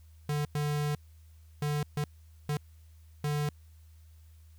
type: tone bursts at uneven times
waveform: square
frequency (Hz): 147.7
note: D3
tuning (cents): +10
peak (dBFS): -29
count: 6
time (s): 0.29-0.45 / 0.55-0.95 / 1.62-1.83 / 1.97-2.04 / 2.49-2.57 / 3.24-3.49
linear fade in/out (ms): 2
effects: added 79 Hz sine -52 dBFS peak until 4.58 s + white hiss -69 dBFS RMS until 4.58 s